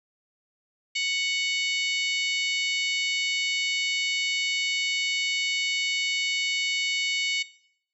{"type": "harmonic tone", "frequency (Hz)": 740, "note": "F#5", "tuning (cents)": 0, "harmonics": [3, 4, 5, 6, 7, 8, 9, 10], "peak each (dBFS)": [-28, -30, -36, -33, -43, -40, -45, -38], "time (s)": [0.95, 7.43], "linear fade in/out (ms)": 10, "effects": ["noise-tail reverb RT60 0.7 s tail -20 dB re dry"]}